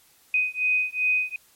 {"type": "beating tone pair", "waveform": "sine", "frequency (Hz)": [2500, 2502.6], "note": ["D#7", "D#7"], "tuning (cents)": [8, 9], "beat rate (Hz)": 2.6, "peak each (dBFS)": -24, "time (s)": [0.34, 1.36], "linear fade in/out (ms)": 2, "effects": ["white hiss -58 dBFS RMS until 1.55 s", "MP3 64 kbps"]}